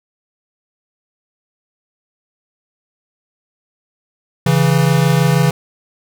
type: tone pair together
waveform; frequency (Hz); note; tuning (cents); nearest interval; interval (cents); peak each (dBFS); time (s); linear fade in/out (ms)
square; 138.1 / 164.48; C#3 / E3; -6 / -4; minor third; 302; -14; 4.46-5.51; 5
effects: none